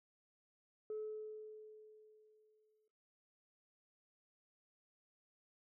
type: tone with exponential decay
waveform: sine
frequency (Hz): 430.5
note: A4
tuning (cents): -38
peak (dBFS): -38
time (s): 0.9-2.88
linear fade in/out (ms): 2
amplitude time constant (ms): 430
effects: noise-tail reverb RT60 0.4 s tail -18 dB re dry + tanh soft clip ceiling -37 dBFS